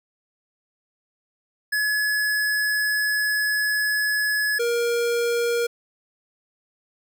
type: tone pair in turn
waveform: square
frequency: 1699 / 472.1 Hz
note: G#6 / A#4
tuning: +39 / +22 cents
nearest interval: octave + minor seventh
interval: 2217 cents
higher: first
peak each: -21 dBFS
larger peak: neither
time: 1.72-4.59 / 4.59-5.67 s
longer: first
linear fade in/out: 10 ms
effects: none